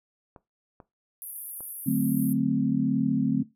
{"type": "clicks", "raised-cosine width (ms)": 1, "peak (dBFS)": -32, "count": 3, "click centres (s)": [0.362, 0.802, 1.606]}
{"type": "band-pass noise", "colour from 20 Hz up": "white", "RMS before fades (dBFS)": -39, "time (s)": [1.22, 2.33], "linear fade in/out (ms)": 0, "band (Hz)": [9900, 14000], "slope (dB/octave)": 96}
{"type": "chord", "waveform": "sine", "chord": "D dominant seventh", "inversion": "none", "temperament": "equal", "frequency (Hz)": [146.83, 185, 220, 261.6], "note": ["D3", "F#3", "A3", "C4"], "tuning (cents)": [0, 0, 0, 0], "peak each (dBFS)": [-29, -29, -27, -25], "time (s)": [1.86, 3.43], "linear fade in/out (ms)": 10}
{"effects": ["noise-tail reverb RT60 0.2 s tail -17 dB re dry"]}